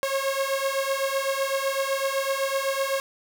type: beating tone pair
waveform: sawtooth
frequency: 540 / 547.9 Hz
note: C#5 / C#5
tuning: -45 / -20 cents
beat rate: 7.9 Hz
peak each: -23 dBFS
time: 0.03-3 s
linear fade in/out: 0 ms
effects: none